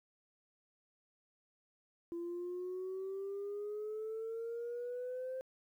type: exponential sweep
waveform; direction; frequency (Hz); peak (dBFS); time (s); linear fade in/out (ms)
sine; up; 339 to 523.3; -37; 2.12-5.41; 0
effects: tanh soft clip ceiling -36 dBFS + 12-bit